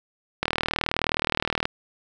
click train, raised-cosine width 0.3 ms, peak -6 dBFS, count 49, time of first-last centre 0.43-1.654 s, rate 39.2 Hz, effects none

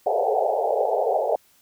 white band-pass noise, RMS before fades -22 dBFS, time 0.06-1.36 s, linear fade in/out 2 ms, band 410 to 820 Hz, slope 96 dB/octave, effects white hiss -59 dBFS RMS until 1.61 s

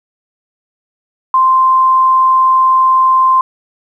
sine tone, 1044 Hz, C6, 4 cents flat, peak -6 dBFS, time 1.34-3.41 s, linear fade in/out 2 ms, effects 8-bit

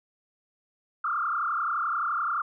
sine tone with frequency modulation, 1287 Hz, E6, 42 cents flat, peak -25 dBFS, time 1.04-2.42 s, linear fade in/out 5 ms, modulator 31.6 Hz, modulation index 4.1, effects none

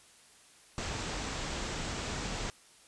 pink low-pass noise, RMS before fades -37 dBFS, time 0.78-2.5 s, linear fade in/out 0 ms, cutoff 8200 Hz, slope 96 dB/octave, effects white hiss -59 dBFS RMS until 2.87 s + resampled to 24000 Hz

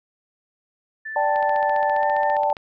sine tone with pitch glide, 1760 to 1797 Hz, A6 to A6, 0 to +36 cents, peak -29 dBFS, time 1.05-2.37 s, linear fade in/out 10 ms, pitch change +36 cents, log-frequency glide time 1.95-2.05 s
sine chord, D suspended fourth, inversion none, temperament equal, 587.3 / 784 / 880 Hz, D5 / G5 / A5, 0 / 0 / 0 cents, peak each -23 / -23 / -21 dBFS, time 1.16-2.53 s, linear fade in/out 2 ms
click train, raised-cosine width 0.3 ms, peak -22 dBFS, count 19, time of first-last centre 1.36-2.568 s, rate 14.9 Hz
effects none

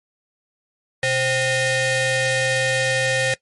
sawtooth ring-modulated tone, 653 Hz, E5, 17 cents flat, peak -11 dBFS, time 1.03-3.34 s, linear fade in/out 2 ms, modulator 1180 Hz, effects noise-tail reverb RT60 0.1 s tail -20 dB re dry + MP3 48 kbps

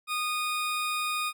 20% pulse tone, 1233 Hz, D#6, 16 cents flat, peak -23 dBFS, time 0.07-1.33 s, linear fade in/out 50 ms, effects none

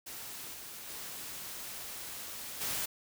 white noise with level steps, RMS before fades -44 / -46 / -43 / -35 dBFS, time 0.06-2.86 s, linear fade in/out 10 ms, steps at 0.53 / 0.87 / 2.6 s, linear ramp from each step 20 ms, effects none

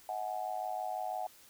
sine tone with amplitude modulation, 740 Hz, F#5, in tune, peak -30 dBFS, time 0.09-1.27 s, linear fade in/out 2 ms, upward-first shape sine, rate 106 Hz, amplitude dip 100%, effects white hiss -59 dBFS RMS until 1.49 s

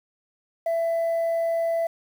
sine tone, 666 Hz, E5, 18 cents sharp, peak -19 dBFS, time 0.66-1.87 s, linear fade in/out 5 ms, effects tanh soft clip ceiling -20 dBFS + 8-bit

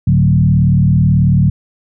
sine tone with frequency modulation, 137.2 Hz, C#3, 17 cents flat, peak -7 dBFS, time 0.07-1.5 s, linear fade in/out 5 ms, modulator 38.3 Hz, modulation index 1.3, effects none

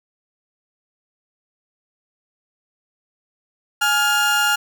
30% pulse tone pair together, 837 / 1407.7 Hz, G#5 / F6, +13 / +13 cents, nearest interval major sixth, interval 900 cents, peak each -19 / -14 dBFS, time 3.81-4.56 s, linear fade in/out 10 ms, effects none

